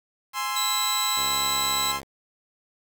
sawtooth chord, Ab augmented, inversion none, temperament equal with one note detuned, 830.6 / 1046.5 / 1327.7 Hz, Ab5 / C6 / E6, 0 / 0 / +12 cents, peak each -30 / -24 / -30 dBFS, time 0.33-2.01 s, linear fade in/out 50 ms
25% pulse tone, 3951 Hz, B7, in tune, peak -21 dBFS, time 0.56-1.92 s, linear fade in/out 5 ms
5% pulse tone with pitch glide, 69.3 to 68.7 Hz, C#2 to C#2, 0 to -15 cents, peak -27 dBFS, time 1.16-2.04 s, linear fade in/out 20 ms, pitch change -15 cents, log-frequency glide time 1.43-1.49 s
effects 8-bit

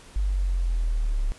sine linear sweep, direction down, 49.87 to 33.93 Hz, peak -21 dBFS, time 0.16-1.32 s, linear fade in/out 0 ms, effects pink hiss -49 dBFS RMS until 1.38 s + resampled to 24000 Hz

